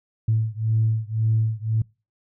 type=beating tone pair; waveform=sine; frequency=110 / 111.9 Hz; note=A2 / A2; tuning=0 / +30 cents; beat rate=1.9 Hz; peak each=-21 / -22 dBFS; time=0.28-1.82 s; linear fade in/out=5 ms; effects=noise-tail reverb RT60 0.3 s tail -26 dB re dry + tanh soft clip ceiling -11 dBFS